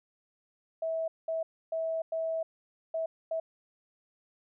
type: tone bursts at uneven times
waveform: sine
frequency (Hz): 650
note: E5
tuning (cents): -24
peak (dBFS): -29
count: 6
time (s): 0.82-1.08 / 1.28-1.43 / 1.72-2.02 / 2.12-2.43 / 2.94-3.06 / 3.31-3.4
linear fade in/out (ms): 5
effects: none